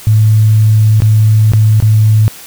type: tone with dropouts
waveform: sine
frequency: 108.3 Hz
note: A2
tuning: 27 cents flat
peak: -4 dBFS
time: 0.07-2.28 s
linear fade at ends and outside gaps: 0 ms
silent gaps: 1.003-1.02 / 1.52-1.535 / 1.802-1.824 s
effects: white hiss -32 dBFS RMS until 2.46 s